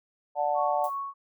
sine chord, D major, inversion none, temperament just, 587.3 / 734.2 / 881 Hz, D5 / F#5 / A5, 0 / -14 / +2 cents, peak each -29 / -27 / -29 dBFS, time 0.35-0.9 s, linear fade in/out 50 ms
sine tone with tremolo, 1108.7 Hz, C#6, in tune, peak -29 dBFS, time 0.54-1.14 s, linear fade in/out 50 ms, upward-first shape sine, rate 3 Hz, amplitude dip 50%
violet noise with exponential decay, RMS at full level -41 dBFS, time 0.84-1.02 s, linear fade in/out 1 ms, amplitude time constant 39 ms
effects none

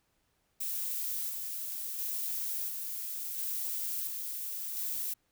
violet noise with tremolo, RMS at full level -35 dBFS, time 0.6-5.14 s, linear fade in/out 10 ms, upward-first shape square, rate 0.72 Hz, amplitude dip 30%, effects pink hiss -75 dBFS RMS until 5.31 s

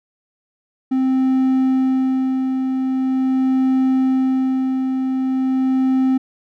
triangle tone with tremolo, 261.6 Hz, C4, in tune, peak -11 dBFS, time 0.91-6.18 s, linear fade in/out 10 ms, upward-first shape sine, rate 0.43 Hz, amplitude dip 40%, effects none

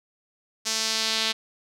sawtooth tone with band-pass filter sweep, 221.7 Hz, A3, 13 cents sharp, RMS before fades -26 dBFS, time 0.65-1.33 s, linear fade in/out 20 ms, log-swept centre 5800 to 3800 Hz, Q 2.1, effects none

